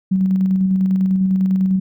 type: tone with tremolo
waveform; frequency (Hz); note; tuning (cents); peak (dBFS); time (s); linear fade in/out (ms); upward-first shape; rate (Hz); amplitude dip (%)
sine; 189.1; F#3; +38; -12; 0.11-1.8; 10; square; 10; 25
effects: none